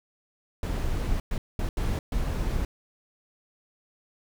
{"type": "noise bursts at uneven times", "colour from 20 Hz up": "brown", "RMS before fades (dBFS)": -27, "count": 5, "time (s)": [[0.63, 1.2], [1.31, 1.38], [1.59, 1.69], [1.77, 1.99], [2.12, 2.65]], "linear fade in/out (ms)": 2, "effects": []}